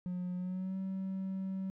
triangle tone with pitch glide, 180.1 to 190.81 Hz, F#3 to G3, -46 to -46 cents, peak -32 dBFS, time 0.06-1.7 s, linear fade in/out 0 ms, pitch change +100 cents, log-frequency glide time 0.37-0.77 s, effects tanh soft clip ceiling -29 dBFS

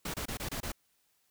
pink noise bursts, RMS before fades -37 dBFS, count 6, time 0.05-0.72 s, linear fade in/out 5 ms, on 90 ms, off 26 ms, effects white hiss -73 dBFS RMS until 1.3 s

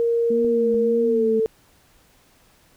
sine tone with pitch glide, 466.2 to 443.9 Hz, A#4 to A4, 0 to +15 cents, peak -17 dBFS, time 0-1.46 s, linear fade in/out 0 ms, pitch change -85 cents, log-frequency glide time 0.99-1.24 s
sine tone with vibrato, 229.1 Hz, A#3, 30 cents flat, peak -23 dBFS, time 0.3-1.4 s, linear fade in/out 5 ms, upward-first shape triangle, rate 1.6 Hz, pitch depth 78 cents each way
clicks, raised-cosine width 2 ms, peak -24 dBFS, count 2, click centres 0.447 / 0.744 s
effects pink hiss -57 dBFS RMS until 2.76 s

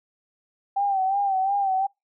sine tone with vibrato, 781 Hz, G5, 7 cents flat, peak -20 dBFS, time 0.76-1.87 s, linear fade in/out 10 ms, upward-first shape sine, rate 2.8 Hz, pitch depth 62 cents each way, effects noise-tail reverb RT60 0.2 s tail -25 dB re dry

